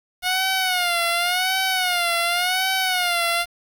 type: tone with vibrato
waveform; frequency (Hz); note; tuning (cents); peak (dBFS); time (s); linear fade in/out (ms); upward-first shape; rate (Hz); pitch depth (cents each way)
10% pulse; 721; F#5; -45; -11; 0.22-3.46; 50; sine; 0.9; 97
effects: 7-bit